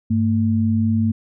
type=tone pair together; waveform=sine; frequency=99.92 / 224.7 Hz; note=G2 / A3; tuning=+34 / +37 cents; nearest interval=octave + major second; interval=1403 cents; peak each=-19 / -17 dBFS; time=0.1-1.12 s; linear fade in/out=10 ms; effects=none